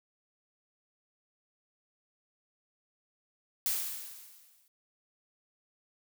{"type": "noise with exponential decay", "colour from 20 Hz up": "blue", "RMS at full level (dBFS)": -29, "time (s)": [3.66, 4.68], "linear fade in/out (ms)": 1, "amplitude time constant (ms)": 220, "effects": []}